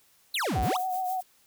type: exponential two-way sweep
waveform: square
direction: down then up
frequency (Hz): 4435 to 51.91 to 1366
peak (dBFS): -27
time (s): 0.34-0.77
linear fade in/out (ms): 5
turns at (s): 0.61
type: tone with vibrato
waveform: sine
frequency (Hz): 742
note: F#5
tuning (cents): +5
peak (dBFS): -27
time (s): 0.55-1.21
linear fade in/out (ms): 10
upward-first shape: triangle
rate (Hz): 7.2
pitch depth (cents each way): 42
type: noise with tremolo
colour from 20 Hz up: violet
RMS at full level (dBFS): -40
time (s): 0.62-1.23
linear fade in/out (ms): 10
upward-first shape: triangle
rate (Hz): 6.7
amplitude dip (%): 85
effects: white hiss -63 dBFS RMS until 1.46 s